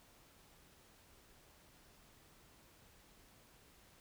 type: silence
effects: pink hiss -65 dBFS RMS until 4 s